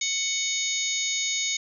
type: harmonic tone with a mistuned harmonic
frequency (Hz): 740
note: F#5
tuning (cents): 0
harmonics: 3 / 4 / 5 / 6 / 7 / 8 / 9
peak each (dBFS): -31 / -39 / -30 / -37 / -37 / -40 / -28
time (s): 0.01-1.57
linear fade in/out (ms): 5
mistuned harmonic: 4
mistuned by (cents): +29
effects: none